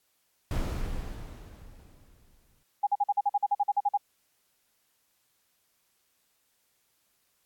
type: noise with exponential decay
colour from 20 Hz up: brown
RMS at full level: -27 dBFS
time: 0.51-2.63 s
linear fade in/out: 1 ms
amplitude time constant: 460 ms
type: tone bursts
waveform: sine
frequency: 815 Hz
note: G#5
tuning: 33 cents flat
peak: -21 dBFS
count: 14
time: 2.83-3.975 s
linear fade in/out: 10 ms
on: 40 ms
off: 45 ms
effects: white hiss -72 dBFS RMS until 7.45 s + AAC 64 kbps